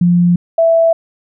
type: tone pair in turn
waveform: sine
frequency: 175 / 660.7 Hz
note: F3 / E5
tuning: +4 / +4 cents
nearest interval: octave + major seventh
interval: 2300 cents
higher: second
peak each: -7 dBFS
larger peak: neither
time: 0.01-0.36 / 0.58-0.93 s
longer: neither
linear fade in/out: 5 ms
effects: none